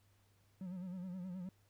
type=tone with vibrato; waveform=triangle; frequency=182.7 Hz; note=F#3; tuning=22 cents flat; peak=-40 dBFS; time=0.61-1.49 s; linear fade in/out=2 ms; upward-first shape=sine; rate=9.5 Hz; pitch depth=77 cents each way; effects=added 100 Hz sine -70 dBFS peak until 1.69 s + pink hiss -75 dBFS RMS until 1.69 s